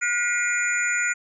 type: tone cluster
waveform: sine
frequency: 1444 / 1942 / 2148 / 2417 / 6970 Hz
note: F#6 / B6 / C7 / D7 / A8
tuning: -43 / -30 / +45 / +49 / -17 cents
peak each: -24 / -28 / -30 / -29 / -29 dBFS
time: 0.01-1.14 s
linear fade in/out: 20 ms
effects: none